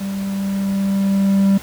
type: tone with level ramp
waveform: triangle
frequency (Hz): 196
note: G3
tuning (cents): 0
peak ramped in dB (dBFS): -20 to -8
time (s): 0-1.58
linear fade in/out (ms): 10
effects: pink hiss -36 dBFS RMS until 1.62 s + high-pass 60 Hz 12 dB/octave